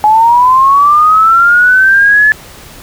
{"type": "linear sweep", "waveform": "sine", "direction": "up", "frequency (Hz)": [840, 1732], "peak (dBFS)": -3, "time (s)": [0.04, 2.32], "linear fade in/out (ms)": 0, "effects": ["pink hiss -33 dBFS RMS until 2.82 s"]}